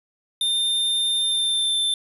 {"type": "tone with pitch glide", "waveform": "square", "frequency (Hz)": [3610, 3552], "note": ["A7", "A7"], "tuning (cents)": [44, 16], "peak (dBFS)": -20, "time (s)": [0.41, 1.94], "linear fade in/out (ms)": 2, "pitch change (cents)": -28, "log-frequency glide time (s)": [1.16, 1.8], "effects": ["resampled to 32000 Hz", "8-bit"]}